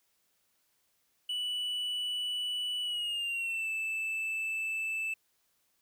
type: tone with pitch glide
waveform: triangle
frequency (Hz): 2960 to 2637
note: F#7 to E7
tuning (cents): 0 to 0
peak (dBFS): -30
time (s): 1.29-5.14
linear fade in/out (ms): 5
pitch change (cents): -200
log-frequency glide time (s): 2.82-3.69
effects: white hiss -74 dBFS RMS until 5.81 s